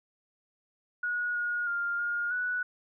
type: tone with pitch steps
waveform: sine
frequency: 1453 / 1439 / 1401 / 1420 / 1477 Hz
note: F#6 / F#6 / F6 / F6 / F#6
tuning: -32 / -49 / +5 / +28 / -3 cents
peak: -28 dBFS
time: 1.03-2.63 s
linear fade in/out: 5 ms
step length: 320 ms
effects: none